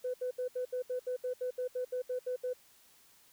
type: tone bursts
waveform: sine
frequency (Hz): 502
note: B4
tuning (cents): +28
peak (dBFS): -31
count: 15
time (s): 0.04-2.534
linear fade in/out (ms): 10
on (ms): 100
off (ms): 71
effects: tanh soft clip ceiling -28 dBFS + white hiss -63 dBFS RMS until 3.32 s